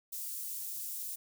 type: high-pass noise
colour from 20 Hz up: white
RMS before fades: -40 dBFS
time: 0.12-1.16 s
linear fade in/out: 10 ms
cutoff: 8300 Hz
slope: 12 dB/octave
effects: none